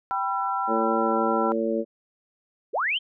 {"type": "chord", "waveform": "sine", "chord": "E minor", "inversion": "first", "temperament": "equal with one note detuned", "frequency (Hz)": [784, 987.8, 1348.5], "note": ["G5", "B5", "E6"], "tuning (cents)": [0, 0, 39], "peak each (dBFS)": -28, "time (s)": [0.11, 1.52], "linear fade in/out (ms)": 0}
{"type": "harmonic tone", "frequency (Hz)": 112.7, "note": "A2", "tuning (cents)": 42, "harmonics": [2, 3, 4, 5], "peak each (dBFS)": [-28, -28, -28, -28], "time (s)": [0.67, 1.85], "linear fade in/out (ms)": 50}
{"type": "linear sweep", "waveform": "sine", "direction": "up", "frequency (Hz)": [323.3, 3240], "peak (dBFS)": -22, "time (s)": [2.73, 2.99], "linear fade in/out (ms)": 20}
{"effects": []}